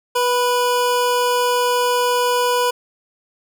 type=tone pair together; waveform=square; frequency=489.6 / 987.8 Hz; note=B4 / B5; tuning=-15 / 0 cents; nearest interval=octave; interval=1215 cents; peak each=-19 dBFS; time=0.15-2.71 s; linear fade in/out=10 ms; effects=none

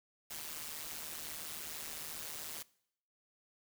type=noise with amplitude modulation; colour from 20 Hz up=white; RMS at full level=-41 dBFS; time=0.3-2.63 s; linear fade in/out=10 ms; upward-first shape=sine; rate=154 Hz; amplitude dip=75%; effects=noise-tail reverb RT60 0.7 s tail -22 dB re dry

